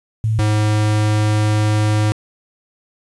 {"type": "tone pair in turn", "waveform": ["sine", "square"], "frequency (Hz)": [110, 106.44], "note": ["A2", "G#2"], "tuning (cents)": [0, 43], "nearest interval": "minor second", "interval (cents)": 57, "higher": "first", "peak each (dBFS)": -14, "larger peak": "neither", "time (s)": [[0.24, 0.39], [0.39, 2.12]], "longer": "second", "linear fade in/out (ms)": 0, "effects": ["resampled to 24000 Hz", "8-bit"]}